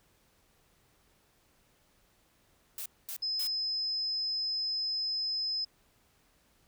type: noise bursts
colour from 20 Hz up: blue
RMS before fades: -39 dBFS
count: 3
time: 2.78-3.471 s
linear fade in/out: 0 ms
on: 77 ms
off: 230 ms
type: tone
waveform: sine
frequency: 5100 Hz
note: D#8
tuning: 42 cents sharp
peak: -30 dBFS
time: 3.22-5.65 s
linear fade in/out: 10 ms
effects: pink hiss -68 dBFS RMS until 6.67 s